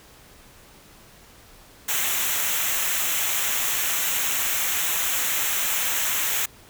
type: noise with comb filter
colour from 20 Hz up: white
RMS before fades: -24 dBFS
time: 1.88-6.46 s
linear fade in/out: 10 ms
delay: 0.21 ms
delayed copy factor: -0.65
effects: pink hiss -50 dBFS RMS until 6.69 s